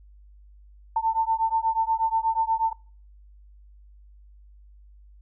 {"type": "beating tone pair", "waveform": "sine", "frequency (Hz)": [893, 901.3], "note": ["A5", "A5"], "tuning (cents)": [25, 41], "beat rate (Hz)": 8.3, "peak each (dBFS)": -24, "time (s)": [0.96, 2.73], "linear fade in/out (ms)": 5, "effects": ["noise-tail reverb RT60 0.4 s tail -23 dB re dry", "added 50 Hz sine -48 dBFS peak until 5.21 s"]}